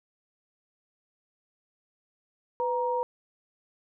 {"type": "tone pair together", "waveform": "sine", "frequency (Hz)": [498.5, 941], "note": ["B4", "A#5"], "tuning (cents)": [16, 16], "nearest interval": "major seventh", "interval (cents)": 1100, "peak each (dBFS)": -28, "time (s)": [2.6, 3.03], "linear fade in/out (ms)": 0, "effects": []}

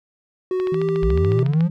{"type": "tone with pitch glide", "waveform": "triangle", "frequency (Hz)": [370, 391.5], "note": ["F#4", "G4"], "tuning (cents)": [0, -2], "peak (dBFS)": -17, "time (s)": [0.51, 1.43], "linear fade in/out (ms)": 2, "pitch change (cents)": 98, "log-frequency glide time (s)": [0.71, 0.82]}
{"type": "click train", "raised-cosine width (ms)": 0.3, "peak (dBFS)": -17, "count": 15, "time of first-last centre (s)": [0.6, 1.607], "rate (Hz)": 13.9}
{"type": "tone", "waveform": "sine", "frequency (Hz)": 163.8, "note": "E3", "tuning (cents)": -11, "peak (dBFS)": -23, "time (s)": [0.72, 1.7], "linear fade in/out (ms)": 2}
{"type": "linear sweep", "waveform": "triangle", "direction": "up", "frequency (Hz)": [48, 180.3], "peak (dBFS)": -15, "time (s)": [1.02, 1.69], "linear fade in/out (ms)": 20}
{"effects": []}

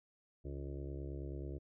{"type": "harmonic tone", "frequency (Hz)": 69.3, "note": "C#2", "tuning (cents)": 0, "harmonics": [1, 2, 4, 5, 6, 7, 8, 9], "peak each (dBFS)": [-43, -47, -52, -49, -54, -58, -59, -60], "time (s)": [0.44, 1.59], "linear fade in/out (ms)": 20, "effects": []}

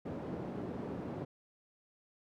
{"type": "band-pass noise", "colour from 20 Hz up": "white", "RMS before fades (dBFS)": -41, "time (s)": [0.05, 1.25], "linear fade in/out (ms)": 10, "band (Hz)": [120, 360], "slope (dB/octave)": 12, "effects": []}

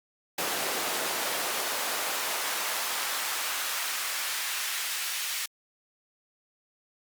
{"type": "noise with high-pass filter sweep", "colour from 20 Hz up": "pink", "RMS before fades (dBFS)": -31, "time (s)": [0.38, 5.46], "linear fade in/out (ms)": 5, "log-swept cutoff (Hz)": [390, 2100], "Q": 0.81, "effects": ["Opus 48 kbps"]}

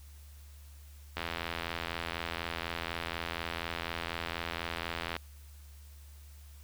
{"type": "click train", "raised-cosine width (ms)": 0.3, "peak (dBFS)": -18, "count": 337, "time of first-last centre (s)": [1.17, 5.165], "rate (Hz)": 84.1, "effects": ["added 72 Hz sine -49 dBFS peak until 6.63 s", "white hiss -61 dBFS RMS until 6.63 s"]}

